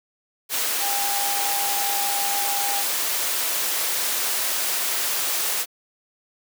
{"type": "tone in noise", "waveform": "sine", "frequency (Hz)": 804, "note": "G5", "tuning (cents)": 44, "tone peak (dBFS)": -27, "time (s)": [0.79, 2.85], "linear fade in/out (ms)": 50, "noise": "white", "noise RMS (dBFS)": -24, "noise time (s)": [0.49, 5.66], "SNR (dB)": -6, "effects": ["high-pass 400 Hz 12 dB/octave"]}